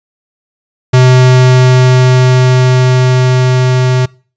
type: tone with level ramp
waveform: square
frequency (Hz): 127.6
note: C3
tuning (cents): -43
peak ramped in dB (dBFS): -3 to -8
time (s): 0.93-4.06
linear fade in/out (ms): 10
effects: noise-tail reverb RT60 0.4 s tail -24 dB re dry + resampled to 16000 Hz